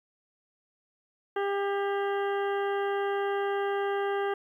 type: harmonic tone with a mistuned harmonic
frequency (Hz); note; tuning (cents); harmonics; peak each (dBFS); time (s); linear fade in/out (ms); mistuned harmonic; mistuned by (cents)
399.6; G4; +33; 1 / 2 / 3 / 4 / 5 / 7 / 8; -28 / -33 / -38 / -38 / -43 / -48 / -50; 1.36-4.34; 5; 5; -25
effects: 11-bit